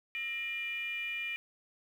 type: tone with frequency modulation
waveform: sine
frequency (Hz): 2399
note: D7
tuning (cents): +36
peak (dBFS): -34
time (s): 0.15-1.36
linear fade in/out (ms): 0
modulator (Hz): 541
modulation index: 0.66
effects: 10-bit